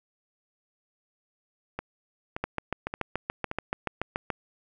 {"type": "two click trains", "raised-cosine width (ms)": 0.5, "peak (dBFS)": [-17, -13], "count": [4, 14], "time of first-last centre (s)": [[1.79, 3.514], [2.44, 4.302]], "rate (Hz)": [1.74, 6.98], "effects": []}